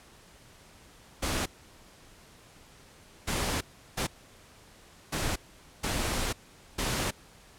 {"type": "noise bursts at uneven times", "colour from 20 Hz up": "pink", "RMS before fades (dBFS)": -30, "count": 6, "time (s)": [[1.22, 1.46], [3.27, 3.61], [3.97, 4.07], [5.12, 5.36], [5.83, 6.33], [6.78, 7.11]], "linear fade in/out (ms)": 10, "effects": ["pink hiss -55 dBFS RMS until 7.58 s", "low-pass 11000 Hz 12 dB/octave"]}